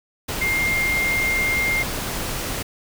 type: tone in noise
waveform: sine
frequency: 2114 Hz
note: C7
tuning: 17 cents sharp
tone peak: -19 dBFS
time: 0.41-1.83 s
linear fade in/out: 10 ms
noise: pink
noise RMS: -27 dBFS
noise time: 0.28-2.63 s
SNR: +5 dB
effects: none